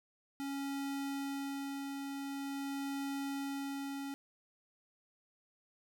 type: tone with tremolo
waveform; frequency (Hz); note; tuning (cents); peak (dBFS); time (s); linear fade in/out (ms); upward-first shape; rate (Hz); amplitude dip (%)
square; 277.2; C#4; 0; -37; 0.4-4.14; 0; sine; 0.46; 30
effects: none